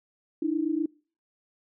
sine tone pair together, 299 / 327 Hz, D4 / E4, +31 / -14 cents, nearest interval major second, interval 155 cents, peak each -27 dBFS, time 0.42-0.86 s, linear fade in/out 5 ms, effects noise-tail reverb RT60 0.4 s tail -26 dB re dry

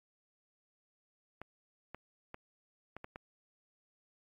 clicks, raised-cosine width 0.5 ms, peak -29 dBFS, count 6, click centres 1.416 / 1.946 / 2.344 / 2.966 / 3.044 / 3.159 s, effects AAC 48 kbps

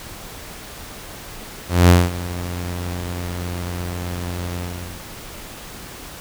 sawtooth tone with ADSR envelope, 88.2 Hz, F2, 18 cents sharp, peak -3 dBFS, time 1.68-5.05 s, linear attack 210 ms, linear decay 210 ms, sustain -18 dB, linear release 460 ms, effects pink hiss -36 dBFS RMS until 6.2 s

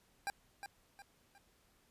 25% pulse tone with echo, 799 Hz, G5, 33 cents sharp, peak -32 dBFS, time 0.27-0.3 s, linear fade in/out 0 ms, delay 360 ms, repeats 3, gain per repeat -8 dB, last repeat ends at 1.38 s, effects pink hiss -71 dBFS RMS until 1.9 s + resampled to 32000 Hz

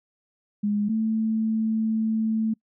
sine tone pair in turn, 206.9 / 220.8 Hz, G#3 / A3, -6 / +6 cents, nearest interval minor second, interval 112 cents, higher second, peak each -21 dBFS, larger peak neither, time 0.63-0.89 / 0.89-2.54 s, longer second, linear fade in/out 10 ms, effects noise-tail reverb RT60 0.1 s tail -26 dB re dry

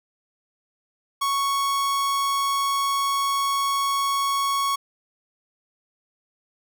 45% pulse tone, 1108.7 Hz, C#6, in tune, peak -21 dBFS, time 1.21-4.76 s, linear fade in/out 10 ms, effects none

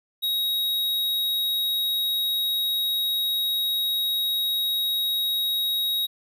square tone, 3795 Hz, A#7, 30 cents sharp, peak -23 dBFS, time 0.22-6.07 s, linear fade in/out 20 ms, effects none

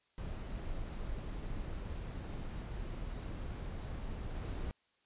brown noise with level steps, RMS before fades -41 / -39 dBFS, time 0.18-4.71 s, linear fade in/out 0 ms, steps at 4.35 s, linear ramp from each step 2 ms, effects white hiss -75 dBFS RMS until 5.05 s + resampled to 8000 Hz

